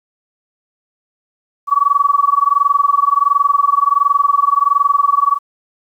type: tone with amplitude modulation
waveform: sine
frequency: 1137 Hz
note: C#6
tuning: 44 cents sharp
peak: -6 dBFS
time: 1.67-5.39 s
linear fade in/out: 50 ms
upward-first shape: sine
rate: 21.4 Hz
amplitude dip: 95%
effects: 8-bit